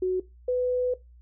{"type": "tone pair in turn", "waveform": "sine", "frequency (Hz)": [369.8, 499.2], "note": ["F#4", "B4"], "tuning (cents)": [-1, 19], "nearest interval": "perfect fourth", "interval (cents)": 520, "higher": "second", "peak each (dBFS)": -22, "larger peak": "neither", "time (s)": [[0.02, 0.2], [0.48, 0.94]], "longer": "second", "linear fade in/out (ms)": 5, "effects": ["noise-tail reverb RT60 0.2 s tail -18 dB re dry", "added 60 Hz sine -49 dBFS peak until 1.21 s"]}